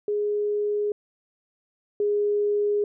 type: tone pair in turn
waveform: sine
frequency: 415.3 / 413 Hz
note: G#4 / G#4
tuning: 0 / -10 cents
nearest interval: unison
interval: 10 cents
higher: first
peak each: -22 / -20 dBFS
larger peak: second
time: 0.08-0.92 / 2-2.84 s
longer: neither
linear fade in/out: 2 ms
effects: none